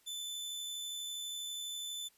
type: tone with amplitude modulation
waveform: sawtooth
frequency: 3515 Hz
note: A7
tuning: 2 cents flat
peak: -35 dBFS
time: 0.06-2.09 s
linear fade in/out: 20 ms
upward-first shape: sine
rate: 72.3 Hz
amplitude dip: 25%
effects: white hiss -69 dBFS RMS until 2.17 s + resampled to 32000 Hz